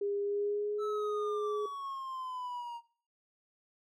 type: tone with pitch glide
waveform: sine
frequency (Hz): 404.5 to 419.7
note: G#4 to G#4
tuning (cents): -46 to +18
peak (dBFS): -31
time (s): 0.01-1.66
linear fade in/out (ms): 5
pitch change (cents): +64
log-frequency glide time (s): 0.21-0.85
type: exponential sweep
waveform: triangle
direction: down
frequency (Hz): 1318.5 to 934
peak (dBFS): -36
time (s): 0.78-2.81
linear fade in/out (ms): 50
effects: noise-tail reverb RT60 0.4 s tail -17 dB re dry